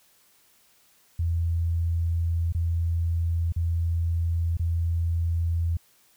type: tone with dropouts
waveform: sine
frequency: 83.9 Hz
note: E2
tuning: 31 cents sharp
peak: -22 dBFS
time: 1.19-5.77 s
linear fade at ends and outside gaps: 5 ms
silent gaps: 2.524-2.547 / 3.523-3.562 / 4.571-4.595 s
effects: white hiss -61 dBFS RMS until 6.16 s